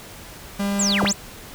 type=tone; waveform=45% pulse; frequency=200 Hz; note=G3; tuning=35 cents sharp; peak=-21 dBFS; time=0.59-1.12 s; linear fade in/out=10 ms
type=linear two-way sweep; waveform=sine; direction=down then up; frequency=7980 to 50.3 to 7980 Hz; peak=-19 dBFS; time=0.79-1.13 s; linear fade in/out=5 ms; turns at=1.04 s
effects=pink hiss -40 dBFS RMS until 1.54 s